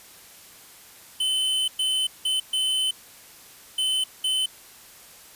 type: tone bursts at uneven times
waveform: square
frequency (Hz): 3045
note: F#7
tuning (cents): +49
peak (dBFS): -22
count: 6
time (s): 1.2-1.68 / 1.79-2.07 / 2.25-2.4 / 2.53-2.91 / 3.78-4.04 / 4.24-4.46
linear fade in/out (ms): 5
effects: white hiss -48 dBFS RMS until 5.35 s + resampled to 32000 Hz